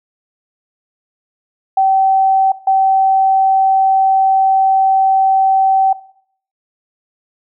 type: tone pair in turn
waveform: sine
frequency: 770 / 770 Hz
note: G5 / G5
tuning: -31 / -31 cents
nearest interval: unison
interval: 0 cents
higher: neither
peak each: -8 / -8 dBFS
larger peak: neither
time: 1.77-2.52 / 2.67-5.93 s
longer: second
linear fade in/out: 5 ms
effects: noise-tail reverb RT60 0.6 s tail -18 dB re dry

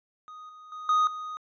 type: tone with level steps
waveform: triangle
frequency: 1244.5 Hz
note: D#6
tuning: in tune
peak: -40 / -44 / -35 / -18 / -32 dBFS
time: 0.28-1.37 s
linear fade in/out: 0 ms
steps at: 0.49 / 0.72 / 0.89 / 1.07 s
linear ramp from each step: 2 ms
effects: resampled to 16000 Hz

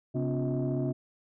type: tone cluster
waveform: sine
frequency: 134.1 / 251.5 / 286.3 / 356.8 / 637 Hz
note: C3 / B3 / D4 / F4 / D#5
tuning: +43 / +32 / -44 / +37 / +41 cents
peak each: -29 / -33 / -33 / -33 / -37 dBFS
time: 0.14-0.93 s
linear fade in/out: 20 ms
effects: tanh soft clip ceiling -22 dBFS

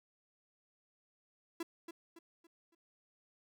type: tone with echo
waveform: 45% pulse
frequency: 335.1 Hz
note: E4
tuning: 29 cents sharp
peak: -37 dBFS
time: 1.6-1.63 s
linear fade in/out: 5 ms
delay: 280 ms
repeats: 4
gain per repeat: -8 dB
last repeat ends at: 2.75 s
effects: none

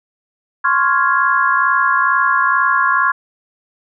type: chord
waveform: sine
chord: Db major seventh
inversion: third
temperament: equal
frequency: 1046.5 / 1108.7 / 1396.9 / 1661.2 Hz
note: C6 / Db6 / F6 / Ab6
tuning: 0 / 0 / 0 / 0 cents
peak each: -17 dBFS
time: 0.64-3.12 s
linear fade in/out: 10 ms
effects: none

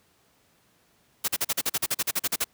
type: noise bursts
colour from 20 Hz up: white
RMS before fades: -25 dBFS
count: 15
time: 1.24-2.444 s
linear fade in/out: 10 ms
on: 42 ms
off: 41 ms
effects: pink hiss -64 dBFS RMS until 2.53 s + high-pass 80 Hz 12 dB/octave

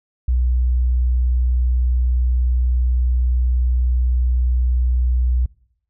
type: tone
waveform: sine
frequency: 61.74 Hz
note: B1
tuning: in tune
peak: -14 dBFS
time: 0.28-5.46 s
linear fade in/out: 5 ms
effects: noise-tail reverb RT60 0.7 s tail -23 dB re dry

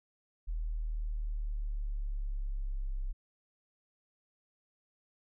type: exponential sweep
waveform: sine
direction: down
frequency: 40.09 to 32.7 Hz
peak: -32 dBFS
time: 0.47-3.13 s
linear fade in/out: 20 ms
effects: none

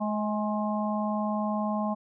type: harmonic tone with a mistuned harmonic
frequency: 212 Hz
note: G#3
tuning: 36 cents sharp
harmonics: 1 / 3 / 4 / 5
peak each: -28 / -33 / -34 / -35 dBFS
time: 0-1.95 s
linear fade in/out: 20 ms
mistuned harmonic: 4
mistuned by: -31 cents
effects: none

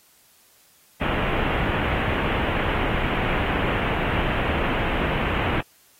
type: low-pass noise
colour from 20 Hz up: pink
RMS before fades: -24 dBFS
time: 1.01-5.61 s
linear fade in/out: 5 ms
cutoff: 3000 Hz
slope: 48 dB/octave
effects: white hiss -57 dBFS RMS until 5.99 s + AAC 48 kbps

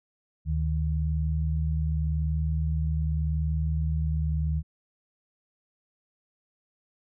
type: tone pair together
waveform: sine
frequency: 74.68 / 155.56 Hz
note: D2 / D#3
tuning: +30 / 0 cents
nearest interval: octave + minor second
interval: 1270 cents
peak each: -25 / -29 dBFS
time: 0.45-4.63 s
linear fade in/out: 50 ms
effects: none

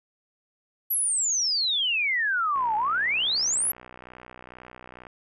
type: exponential two-way sweep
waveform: sine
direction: down then up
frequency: 11960 to 830.6 to 11960 Hz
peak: -22 dBFS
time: 0.9-3.72 s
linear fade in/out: 10 ms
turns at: 2.76 s
type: click train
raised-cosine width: 0.5 ms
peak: -28 dBFS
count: 157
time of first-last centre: 2.56-5.068 s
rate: 62.2 Hz
effects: none

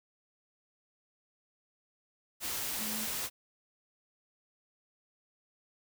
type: tone in noise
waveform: sine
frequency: 217.2 Hz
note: A3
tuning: 22 cents flat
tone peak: -41 dBFS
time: 2.77-3.08 s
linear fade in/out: 50 ms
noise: white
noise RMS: -36 dBFS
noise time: 2.4-3.3 s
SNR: -8 dB
effects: none

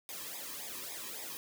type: noise with flanger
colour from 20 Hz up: white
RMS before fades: -43 dBFS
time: 0.09-1.37 s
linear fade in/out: 0 ms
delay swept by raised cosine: 0.68 to 1.43 ms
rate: 3.6 Hz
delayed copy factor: -0.85
effects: none

